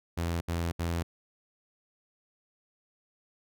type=tone bursts; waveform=sawtooth; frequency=84.6 Hz; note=E2; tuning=45 cents sharp; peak=-25 dBFS; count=3; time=0.17-1.03 s; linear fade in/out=10 ms; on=240 ms; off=70 ms; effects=none